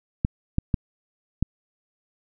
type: clicks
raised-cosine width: 5 ms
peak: -8 dBFS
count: 4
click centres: 0.249 / 0.584 / 0.742 / 1.426 s
effects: none